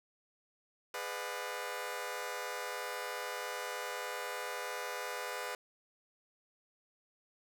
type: chord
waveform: 15% pulse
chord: G# diminished seventh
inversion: none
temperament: just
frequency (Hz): 415.3 / 498.4 / 598 / 717.6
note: G#4 / B4 / D5 / F5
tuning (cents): 0 / +16 / +31 / +47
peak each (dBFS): -39 / -35 / -38 / -39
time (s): 0.94-5.55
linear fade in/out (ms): 2
effects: none